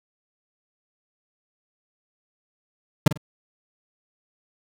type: tone with echo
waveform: 40% pulse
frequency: 150 Hz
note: D3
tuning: 37 cents sharp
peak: -9 dBFS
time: 3.06-3.08 s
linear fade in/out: 5 ms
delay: 48 ms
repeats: 2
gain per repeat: -12 dB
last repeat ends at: 3.176 s
effects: none